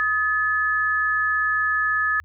sine tone pair together, 1259 / 1722.7 Hz, D#6 / A6, +20 / -37 cents, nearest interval perfect fourth, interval 543 cents, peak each -24 / -20 dBFS, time 0-2.2 s, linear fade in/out 0 ms, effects added 80 Hz sine -47 dBFS peak until 2.24 s

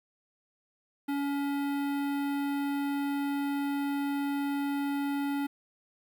square tone with notch filter, 282.3 Hz, C#4, 32 cents sharp, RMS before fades -31 dBFS, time 1.08-5.47 s, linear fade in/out 10 ms, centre 6300 Hz, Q 0.52, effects 10-bit

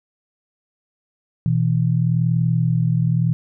sine tone pair together, 122.04 / 162.9 Hz, B2 / E3, -20 / -20 cents, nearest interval perfect fourth, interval 500 cents, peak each -18 / -18 dBFS, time 1.46-3.33 s, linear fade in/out 0 ms, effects none

